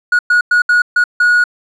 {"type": "tone bursts at uneven times", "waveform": "triangle", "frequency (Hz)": 1453, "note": "F#6", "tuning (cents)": -32, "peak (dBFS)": -5, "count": 6, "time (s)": [[0.12, 0.19], [0.3, 0.41], [0.51, 0.62], [0.69, 0.82], [0.96, 1.04], [1.2, 1.44]], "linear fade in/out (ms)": 5, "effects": ["tanh soft clip ceiling -1 dBFS", "resampled to 24000 Hz"]}